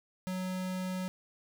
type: tone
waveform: square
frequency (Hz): 185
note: F#3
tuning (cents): 0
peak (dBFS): -34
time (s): 0.27-1.08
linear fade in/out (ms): 0
effects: none